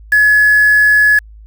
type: tone with quantisation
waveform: sine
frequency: 1700 Hz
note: G#6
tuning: 40 cents sharp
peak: -6 dBFS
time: 0.12-1.19 s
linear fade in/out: 5 ms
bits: 4
effects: added 53 Hz sine -34 dBFS peak until 1.46 s